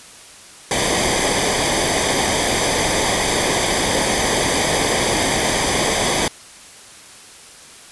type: noise with comb filter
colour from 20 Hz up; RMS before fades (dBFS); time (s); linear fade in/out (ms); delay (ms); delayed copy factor
pink; -18; 0.71-6.28; 2; 0.73; -0.7
effects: white hiss -41 dBFS RMS until 7.91 s + resampled to 24000 Hz